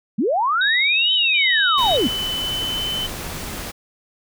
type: linear two-way sweep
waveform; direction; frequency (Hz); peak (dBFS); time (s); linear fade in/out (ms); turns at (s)
sine; up then down; 174.61 to 3096 to 191.3; -16; 0.18-2.08; 10; 1.13
type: tone with vibrato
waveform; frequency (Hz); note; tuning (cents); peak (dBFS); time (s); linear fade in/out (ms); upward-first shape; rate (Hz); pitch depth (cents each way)
sine; 3763; A#7; +16; -20; 0.61-1.97; 5; sine; 2.3; 9
type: tone with pitch glide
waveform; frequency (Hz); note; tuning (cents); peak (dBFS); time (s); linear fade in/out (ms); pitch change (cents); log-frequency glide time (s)
sine; 3016 to 3042; F#7 to F#7; +32 to +47; -22; 1.34-3.07; 10; +15; 2.36-2.84
type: noise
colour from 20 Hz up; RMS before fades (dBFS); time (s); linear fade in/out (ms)
pink; -30; 1.77-3.72; 20
effects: none